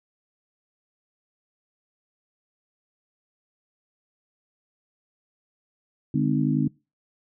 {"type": "harmonic tone with a mistuned harmonic", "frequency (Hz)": 51.3, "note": "G#1", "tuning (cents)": -21, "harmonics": [3, 4, 5, 6], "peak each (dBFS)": [-24, -28, -24, -28], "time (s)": [6.14, 6.68], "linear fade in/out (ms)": 5, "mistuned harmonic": 3, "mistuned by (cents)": -77, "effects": ["noise-tail reverb RT60 0.3 s tail -25 dB re dry"]}